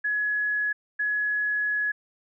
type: tone pair in turn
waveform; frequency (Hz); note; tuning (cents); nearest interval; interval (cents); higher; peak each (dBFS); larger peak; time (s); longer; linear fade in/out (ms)
sine; 1688 / 1688; G#6 / G#6; +28 / +28; unison; 0; neither; -23; neither; 0.04-0.73 / 0.99-1.92; second; 10
effects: none